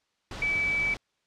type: tone in noise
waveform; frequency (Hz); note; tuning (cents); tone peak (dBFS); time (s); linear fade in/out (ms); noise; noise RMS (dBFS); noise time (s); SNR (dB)
sine; 2300; D7; -37; -24; 0.42-0.94; 2; pink; -38; 0.31-0.97; +11
effects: white hiss -74 dBFS RMS until 1.26 s + low-pass 5000 Hz 12 dB/octave